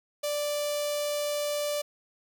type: tone with notch filter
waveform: sawtooth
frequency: 587.3 Hz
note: D5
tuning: in tune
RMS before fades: -30 dBFS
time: 0.23-1.82 s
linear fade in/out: 10 ms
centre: 1500 Hz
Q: 0.73
effects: none